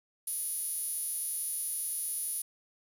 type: tone with high-pass filter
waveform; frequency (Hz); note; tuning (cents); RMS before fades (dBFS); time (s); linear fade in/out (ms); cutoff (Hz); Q
5% pulse; 415.8; G#4; +2; -35; 0.27-2.42; 5; 10000; 8.7
effects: none